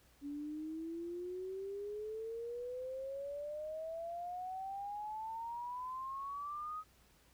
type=exponential sweep; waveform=sine; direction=up; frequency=282.5 to 1266 Hz; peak=-40 dBFS; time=0.21-6.84 s; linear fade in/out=50 ms; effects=added 60 Hz sine -70 dBFS peak until 7.33 s + pink hiss -68 dBFS RMS until 7.33 s